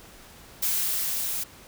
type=noise with level ramp; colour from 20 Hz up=blue; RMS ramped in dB=-25 to -30 dBFS; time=0.62-1.44 s; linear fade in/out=10 ms; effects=pink hiss -49 dBFS RMS until 1.67 s